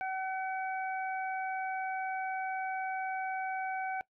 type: harmonic tone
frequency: 758 Hz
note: F#5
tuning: 42 cents sharp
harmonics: 1 / 2 / 3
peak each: -34 / -40 / -44 dBFS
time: 0.01-4.01 s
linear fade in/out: 0 ms
effects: noise-tail reverb RT60 0.1 s tail -20 dB re dry